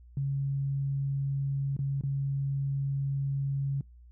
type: tone with dropouts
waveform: sine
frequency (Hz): 138.3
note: C#3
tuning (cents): -4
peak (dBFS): -27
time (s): 0.17-3.81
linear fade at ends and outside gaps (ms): 2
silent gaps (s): 1.766-1.79 / 2.011-2.036
effects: noise-tail reverb RT60 0.2 s tail -25 dB re dry + added 60 Hz sine -50 dBFS peak until 4.11 s